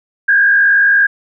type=tone with frequency modulation; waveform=sine; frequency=1618 Hz; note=G#6; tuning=46 cents flat; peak=-7 dBFS; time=0.28-1.07 s; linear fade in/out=10 ms; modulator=57.6 Hz; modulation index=0.83; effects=none